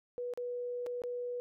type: tone with dropouts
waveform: sine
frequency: 488.7 Hz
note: B4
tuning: 18 cents flat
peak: -35 dBFS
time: 0.18-1.4 s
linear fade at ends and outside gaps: 0 ms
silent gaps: 0.337-0.375 / 0.863-0.867 / 1.019-1.037 s
effects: none